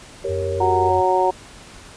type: chord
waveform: sine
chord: G diminished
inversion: none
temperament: equal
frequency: 392 / 466.2 / 554.4 Hz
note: G4 / Bb4 / Db5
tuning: 0 / 0 / 0 cents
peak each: -26 dBFS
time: 0.24-0.9 s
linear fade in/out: 5 ms
type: tone with vibrato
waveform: triangle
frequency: 90.4 Hz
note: F#2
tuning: 40 cents flat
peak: -24 dBFS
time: 0.28-1.02 s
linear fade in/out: 20 ms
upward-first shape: triangle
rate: 17 Hz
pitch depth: 45 cents each way
type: harmonic tone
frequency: 185 Hz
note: F#3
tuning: in tune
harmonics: 2 / 3 / 4 / 5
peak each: -20 / -22 / -20 / -19 dBFS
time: 0.6-1.31 s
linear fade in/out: 10 ms
effects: pink hiss -42 dBFS RMS until 1.96 s + resampled to 22050 Hz